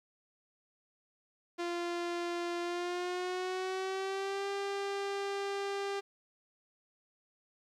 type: tone with pitch glide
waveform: sawtooth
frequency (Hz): 346.3 to 397.8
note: F4 to G4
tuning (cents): -15 to +25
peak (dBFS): -30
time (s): 1.58-6.01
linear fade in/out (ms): 20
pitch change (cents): +240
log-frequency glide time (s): 2.61-4.48
effects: low-pass 6000 Hz 12 dB/octave + 12-bit